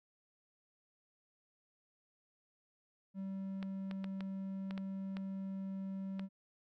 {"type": "tone", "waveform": "triangle", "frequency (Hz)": 192.9, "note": "G3", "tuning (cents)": -28, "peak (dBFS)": -37, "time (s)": [3.14, 6.29], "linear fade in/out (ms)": 50}
{"type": "clicks", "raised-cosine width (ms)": 0.3, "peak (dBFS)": -30, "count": 8, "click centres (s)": [3.628, 3.912, 4.043, 4.207, 4.709, 4.778, 5.169, 6.195]}
{"effects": []}